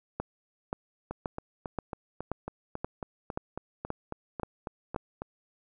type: two click trains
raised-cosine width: 1 ms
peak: -21 / -17 dBFS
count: 16 / 10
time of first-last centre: 1.11-5.22 / 0.2-4.962 s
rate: 3.65 / 1.89 Hz
effects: none